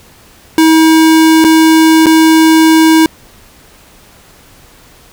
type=tone with dropouts; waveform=square; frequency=320 Hz; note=D#4; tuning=49 cents sharp; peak=-4 dBFS; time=0.58-3.06 s; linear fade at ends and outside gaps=1 ms; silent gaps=1.442-1.447 / 2.059-2.066 s; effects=pink hiss -41 dBFS RMS until 5.12 s